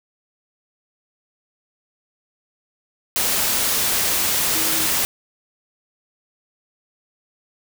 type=tone in noise; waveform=sine; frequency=320 Hz; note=D#4; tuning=49 cents sharp; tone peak=-31 dBFS; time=4.54-4.86 s; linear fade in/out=0 ms; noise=white; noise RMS=-20 dBFS; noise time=3.16-5.05 s; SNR=-14 dB; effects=none